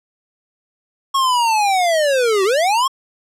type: linear two-way sweep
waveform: square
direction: down then up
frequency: 1101 to 369.9 to 1101 Hz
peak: -14 dBFS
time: 1.14-2.88 s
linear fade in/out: 10 ms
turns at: 2.44 s
effects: low-pass 10000 Hz 12 dB/octave